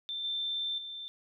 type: tone with level steps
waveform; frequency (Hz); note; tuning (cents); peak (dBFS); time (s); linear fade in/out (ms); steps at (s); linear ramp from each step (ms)
sine; 3561; A7; +20; -34 / -31 / -39; 0.09-1.08; 0; 0.24 / 0.78; 2
effects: none